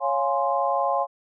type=chord; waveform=sine; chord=Db major seventh; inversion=none; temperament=equal; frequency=554.4 / 698.5 / 830.6 / 1046.5 Hz; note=Db5 / F5 / Ab5 / C6; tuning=0 / 0 / 0 / 0 cents; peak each=-26 dBFS; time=0-1.07 s; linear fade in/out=50 ms; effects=none